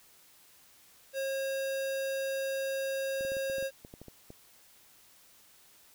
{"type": "tone", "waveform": "square", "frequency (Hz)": 540, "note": "C#5", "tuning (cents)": -45, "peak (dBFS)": -32, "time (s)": [1.13, 3.71], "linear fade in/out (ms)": 50}
{"type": "clicks", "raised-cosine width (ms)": 2, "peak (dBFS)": -33, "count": 12, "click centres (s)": [3.209, 3.25, 3.319, 3.368, 3.499, 3.583, 3.626, 3.849, 3.939, 4.016, 4.083, 4.304]}
{"effects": ["white hiss -60 dBFS RMS until 5.94 s"]}